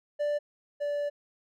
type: tone pair in turn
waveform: triangle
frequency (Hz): 587.3 / 580.9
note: D5 / D5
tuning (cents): 0 / -19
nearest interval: unison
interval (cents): 19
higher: first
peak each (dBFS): -24 / -26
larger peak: first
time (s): 0.19-0.39 / 0.8-1.1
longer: second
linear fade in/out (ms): 20
effects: none